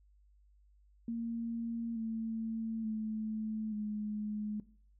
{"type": "tone with pitch steps", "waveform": "sine", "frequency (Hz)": [231.2, 224.2, 217.5, 210.9], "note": ["A#3", "A3", "A3", "G#3"], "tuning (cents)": [-14, 33, -20, 27], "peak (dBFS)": -34, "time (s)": [1.08, 4.6], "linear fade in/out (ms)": 2, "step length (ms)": 880, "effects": ["noise-tail reverb RT60 0.5 s tail -19 dB re dry", "added 50 Hz sine -62 dBFS peak until 4.99 s"]}